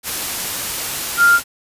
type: tone in noise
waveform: sine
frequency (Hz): 1396.9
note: F6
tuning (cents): 0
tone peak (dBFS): -8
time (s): 1.17-1.4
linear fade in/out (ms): 50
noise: white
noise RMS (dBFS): -23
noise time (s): 0.03-1.44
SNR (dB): +12
effects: resampled to 32000 Hz